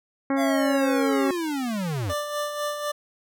harmonic tone, 273.2 Hz, C#4, 25 cents flat, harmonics 1 / 2 / 3 / 4 / 5 / 6 / 7 / 8, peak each -22 / -28 / -32 / -34 / -36 / -38 / -39 / -40 dBFS, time 0.3-1.31 s, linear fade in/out 2 ms
square linear sweep, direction down, 698.5 to 76.5 Hz, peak -26 dBFS, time 0.36-2.14 s, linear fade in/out 50 ms
25% pulse tone with tremolo, 590 Hz, D5, 8 cents sharp, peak -21 dBFS, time 2.09-2.92 s, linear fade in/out 10 ms, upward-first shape sine, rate 4 Hz, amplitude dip 50%
effects none

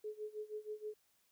sine tone with tremolo, 426 Hz, G#4, 44 cents sharp, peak -39 dBFS, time 0.04-0.94 s, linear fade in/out 5 ms, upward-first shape sine, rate 6.3 Hz, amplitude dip 90%, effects white hiss -75 dBFS RMS until 1.31 s

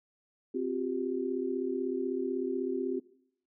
sine chord, C suspended fourth, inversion none, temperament equal with one note detuned, 261.6 / 355.9 / 392 Hz, C4 / F4 / G4, 0 / +33 / 0 cents, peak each -34 dBFS, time 0.54-3 s, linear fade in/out 10 ms, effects noise-tail reverb RT60 0.7 s tail -20 dB re dry

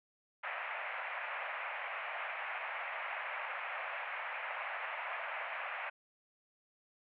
white band-pass noise, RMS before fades -41 dBFS, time 0.43-5.9 s, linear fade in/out 10 ms, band 580 to 2500 Hz, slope 48 dB/octave, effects none

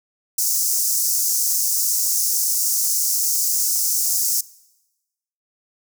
pink high-pass noise, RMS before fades -20 dBFS, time 0.38-4.41 s, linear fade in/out 5 ms, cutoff 5400 Hz, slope 48 dB/octave, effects noise-tail reverb RT60 1.0 s tail -21 dB re dry

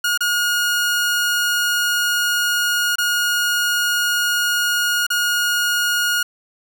sawtooth tone with dropouts, 1435 Hz, F6, 47 cents sharp, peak -13 dBFS, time 0.04-6.23 s, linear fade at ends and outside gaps 5 ms, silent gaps 0.176-0.206 / 2.957-2.983 / 5.067-5.102 s, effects none

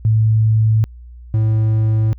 sine / triangle tone pair in turn, 110 / 109.62 Hz, A2 / A2, 0 / -6 cents, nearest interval unison, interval 6 cents, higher first, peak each -10 dBFS, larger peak neither, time 0.05-0.84 / 1.34-2.13 s, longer neither, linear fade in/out 0 ms, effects added 60 Hz sine -34 dBFS peak until 2.18 s

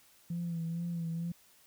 sine tone with vibrato, 168.5 Hz, E3, 38 cents sharp, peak -32 dBFS, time 0.3-1.32 s, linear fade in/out 5 ms, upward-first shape sine, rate 2.2 Hz, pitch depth 41 cents each way, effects tanh soft clip ceiling -29 dBFS + white hiss -63 dBFS RMS until 1.66 s

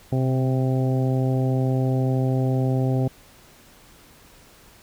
harmonic tone with a mistuned harmonic, 130.81 Hz, C3, in tune, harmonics 1 / 2 / 3 / 4 / 5 / 6, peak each -20 / -26 / -30 / -32 / -34 / -36 dBFS, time 0.12-3.08 s, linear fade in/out 5 ms, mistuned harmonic 1, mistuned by -25 cents, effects pink hiss -51 dBFS RMS until 4.82 s

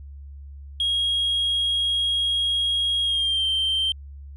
sine tone with pitch glide, 3279 to 3135 Hz, G#7 to G7, -23 to -1 cents, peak -18 dBFS, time 0.8-3.92 s, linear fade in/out 2 ms, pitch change -78 cents, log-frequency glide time 3.03-3.46 s, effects tanh soft clip ceiling -18 dBFS + added 70 Hz sine -37 dBFS peak until 4.36 s

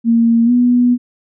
sine tone with pitch glide, 231.1 to 244.8 Hz, A#3 to B3, -15 to -15 cents, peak -8 dBFS, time 0.04-0.98 s, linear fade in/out 50 ms, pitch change +100 cents, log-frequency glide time 0.45-0.51 s, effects none

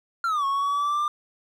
triangle exponential two-way sweep, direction down then up, 1400 to 1095 to 1199 Hz, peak -20 dBFS, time 0.24-1.08 s, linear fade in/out 2 ms, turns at 0.45 s, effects none

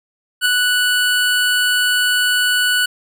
25% pulse tone with ADSR envelope, 1480 Hz, F#6, in tune, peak -7 dBFS, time 0.41-2.86 s, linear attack 47 ms, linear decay 3 ms, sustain -3 dB, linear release 7 ms, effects none

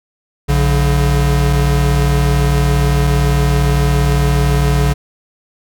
square tone pair together, 60 / 142.38 Hz, B1 / C#3, -49 / +47 cents, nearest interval octave + minor third, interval 1496 cents, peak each -14 dBFS, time 0.48-4.94 s, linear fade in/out 20 ms, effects none

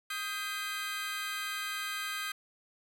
25% pulse tone cluster, 1251 / 1581 / 2041 Hz, D#6 / G6 / C7, +9 / +14 / -44 cents, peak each -35 / -34 / -38 dBFS, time 0.1-2.32 s, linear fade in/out 5 ms, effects none

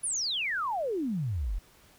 sine exponential sweep, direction down, 10548 to 38.89 Hz, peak -28 dBFS, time 0.03-1.59 s, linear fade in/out 10 ms, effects pink hiss -59 dBFS RMS until 1.98 s

